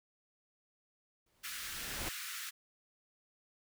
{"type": "noise with exponential growth", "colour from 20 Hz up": "pink", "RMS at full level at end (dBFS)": -38, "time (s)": [1.26, 2.09], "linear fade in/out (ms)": 5, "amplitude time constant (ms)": 180}
{"type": "high-pass noise", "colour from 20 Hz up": "pink", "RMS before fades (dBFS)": -43, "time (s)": [1.43, 2.51], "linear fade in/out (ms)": 20, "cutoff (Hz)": 1300, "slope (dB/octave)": 48}
{"effects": []}